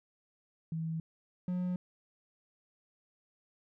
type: tone pair in turn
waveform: sine / triangle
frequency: 161.9 / 180.33 Hz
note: E3 / F#3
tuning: -31 / -44 cents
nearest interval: major second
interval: 187 cents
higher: second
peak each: -33 / -29 dBFS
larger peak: second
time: 0.72-1 / 1.48-1.76 s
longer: neither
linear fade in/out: 2 ms
effects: none